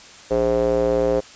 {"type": "tone with band-pass filter", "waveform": "square", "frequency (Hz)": 58.27, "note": "A#1", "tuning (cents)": 0, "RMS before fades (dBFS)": -19, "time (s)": [0.3, 1.21], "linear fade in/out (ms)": 20, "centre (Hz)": 490, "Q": 5.7, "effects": ["white hiss -43 dBFS RMS until 1.35 s", "resampled to 16000 Hz"]}